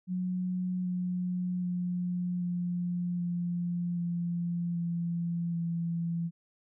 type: tone with pitch steps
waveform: sine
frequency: 182.2 / 180.21 / 178.24 / 176.3 / 174.37 / 172.47 / 170.59 / 168.73 Hz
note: F#3 / F#3 / F3 / F3 / F3 / F3 / F3 / E3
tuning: -26 / -45 / +36 / +17 / -2 / -21 / -40 / +41 cents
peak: -29 dBFS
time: 0.07-6.31 s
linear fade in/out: 50 ms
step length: 780 ms
effects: none